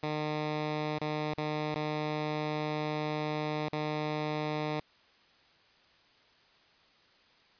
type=tone with dropouts; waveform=10% pulse; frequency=152 Hz; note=D#3; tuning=40 cents flat; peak=-23 dBFS; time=0.03-4.8 s; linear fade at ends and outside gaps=2 ms; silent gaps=0.985-1.014 / 1.339-1.379 / 1.743-1.758 / 3.686-3.729 s; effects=white hiss -63 dBFS RMS until 7.59 s + resampled to 11025 Hz